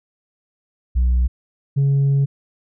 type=tone pair in turn; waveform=sine; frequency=61.74 / 138.88 Hz; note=B1 / C#3; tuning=0 / +4 cents; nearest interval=octave + major second; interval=1404 cents; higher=second; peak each=-11 dBFS; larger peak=neither; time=0.95-1.28 / 1.76-2.26 s; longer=second; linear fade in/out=20 ms; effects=tanh soft clip ceiling -12 dBFS